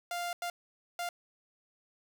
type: tone bursts at uneven times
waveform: sawtooth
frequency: 698.5 Hz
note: F5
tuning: in tune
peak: -30 dBFS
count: 3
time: 0.11-0.33 / 0.42-0.5 / 0.99-1.09 s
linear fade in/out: 2 ms
effects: none